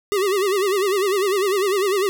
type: tone with vibrato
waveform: square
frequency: 392 Hz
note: G4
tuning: in tune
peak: -18 dBFS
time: 0.12-2.09 s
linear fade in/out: 0 ms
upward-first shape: sine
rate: 10 Hz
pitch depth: 110 cents each way
effects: none